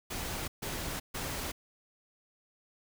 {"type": "noise bursts", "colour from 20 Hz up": "pink", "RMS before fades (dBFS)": -37, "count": 3, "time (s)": [0.1, 1.52], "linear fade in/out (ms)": 10, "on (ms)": 380, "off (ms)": 140, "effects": []}